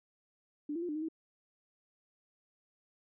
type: tone with pitch steps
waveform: sine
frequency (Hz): 295.2 / 337.1 / 352.5 / 299 / 310.3 / 321.4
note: D4 / E4 / F4 / D4 / D#4 / E4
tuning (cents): +9 / +39 / +16 / +31 / -5 / -44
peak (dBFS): -34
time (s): 0.69-1.086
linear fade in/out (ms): 5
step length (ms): 66
effects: none